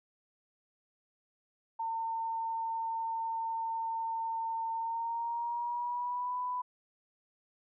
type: tone with pitch glide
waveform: sine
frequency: 906 to 993.7 Hz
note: A#5 to B5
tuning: -50 to +10 cents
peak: -32 dBFS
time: 1.79-6.62 s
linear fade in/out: 10 ms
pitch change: +160 cents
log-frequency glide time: 4.75-6.36 s
effects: none